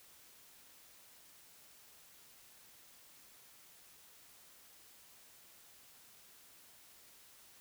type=silence; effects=white hiss -61 dBFS RMS until 7.6 s